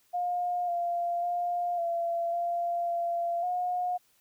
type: tone with pitch steps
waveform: sine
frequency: 711 / 693 / 703 / 681 / 691 / 687 / 720 Hz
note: F5 / F5 / F5 / F5 / F5 / F5 / F#5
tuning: +31 / -14 / +11 / -44 / -19 / -29 / -47 cents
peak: -27 dBFS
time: 0.13-3.98 s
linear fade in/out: 20 ms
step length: 550 ms
effects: white hiss -67 dBFS RMS until 4.2 s